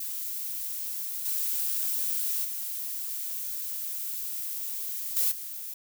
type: noise with level steps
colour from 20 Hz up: violet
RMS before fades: -34 / -29 / -34 / -25 / -38 dBFS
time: 0-5.74 s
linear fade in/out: 5 ms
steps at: 1.25 / 2.44 / 5.16 / 5.31 s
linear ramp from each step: 10 ms
effects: none